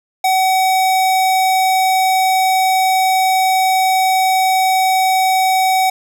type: tone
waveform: square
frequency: 755 Hz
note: F#5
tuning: 35 cents sharp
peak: -12 dBFS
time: 0.24-5.9 s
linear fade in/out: 5 ms
effects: none